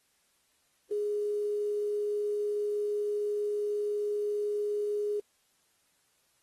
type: tone with quantisation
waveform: sine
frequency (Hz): 415.3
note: G#4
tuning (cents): 0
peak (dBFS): -28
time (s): 0.91-5.2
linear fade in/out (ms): 5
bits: 9
effects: white hiss -71 dBFS RMS until 6.42 s + AAC 32 kbps